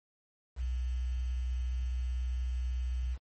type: tone with quantisation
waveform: sine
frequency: 62 Hz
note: B1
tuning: 7 cents sharp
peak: -30 dBFS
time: 0.56-3.18 s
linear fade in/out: 50 ms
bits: 9
effects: MP3 32 kbps